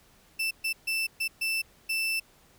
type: tone bursts at uneven times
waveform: 35% pulse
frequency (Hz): 2658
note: E7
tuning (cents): +14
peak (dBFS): -25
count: 6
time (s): 0.39-0.51 / 0.64-0.73 / 0.87-1.07 / 1.2-1.28 / 1.41-1.62 / 1.89-2.2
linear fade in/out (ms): 10
effects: pink hiss -60 dBFS RMS until 2.58 s